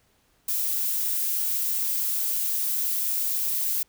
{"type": "noise", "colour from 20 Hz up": "violet", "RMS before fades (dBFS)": -26, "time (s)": [0.48, 3.83], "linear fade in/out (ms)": 5, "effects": ["pink hiss -65 dBFS RMS until 3.88 s"]}